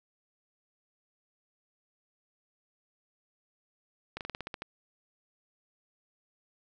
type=slowing click train; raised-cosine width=0.3 ms; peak=-21 dBFS; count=9; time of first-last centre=4.17-4.621 s; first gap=38 ms; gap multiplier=1.11; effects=none